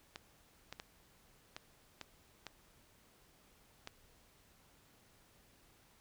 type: clicks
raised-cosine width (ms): 0.2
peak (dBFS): -27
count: 7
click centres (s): 0.159 / 0.726 / 0.799 / 1.565 / 2.013 / 2.467 / 3.874
effects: pink hiss -67 dBFS RMS until 6 s